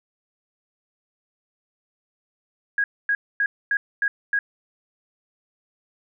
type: tone bursts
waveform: sine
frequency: 1645 Hz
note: G#6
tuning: 17 cents flat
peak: -18 dBFS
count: 6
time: 2.78-4.39 s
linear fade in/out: 2 ms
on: 60 ms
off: 250 ms
effects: none